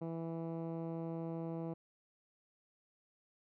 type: tone with low-pass filter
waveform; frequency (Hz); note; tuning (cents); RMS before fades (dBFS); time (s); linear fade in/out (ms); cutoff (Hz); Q
10% pulse; 164.81; E3; 0; -41; 0.01-1.74; 10; 540; 0.55
effects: none